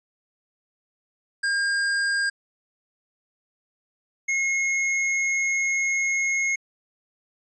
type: tone pair in turn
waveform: square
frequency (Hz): 1611 / 2161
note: G6 / C#7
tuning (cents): +47 / -45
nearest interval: perfect fourth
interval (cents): 508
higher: second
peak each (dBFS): -22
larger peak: neither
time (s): 1.43-2.3 / 4.28-6.56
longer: second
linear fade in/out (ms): 10
effects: resampled to 22050 Hz